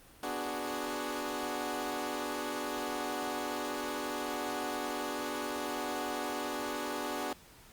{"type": "chord", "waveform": "15% pulse", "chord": "G# half-diminished seventh", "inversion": "first", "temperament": "equal", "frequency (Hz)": [246.9, 293.7, 370, 415.3], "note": ["B3", "D4", "F#4", "G#4"], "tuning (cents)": [0, 0, 0, 0], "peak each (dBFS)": [-35, -32, -34, -35], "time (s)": [0.23, 7.33], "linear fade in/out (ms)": 2, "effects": ["pink hiss -57 dBFS RMS until 7.72 s", "Opus 32 kbps"]}